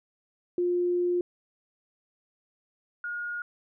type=tone pair in turn; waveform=sine; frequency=353.7 / 1432.5 Hz; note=F4 / F6; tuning=+22 / +44 cents; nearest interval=2 octaves; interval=2422 cents; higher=second; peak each=-23 / -31 dBFS; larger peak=first; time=0.58-1.21 / 3.04-3.42 s; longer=first; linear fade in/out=2 ms; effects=none